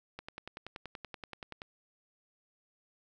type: click train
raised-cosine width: 0.3 ms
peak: -26 dBFS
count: 16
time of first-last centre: 0.19-1.619 s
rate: 10.5 Hz
effects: none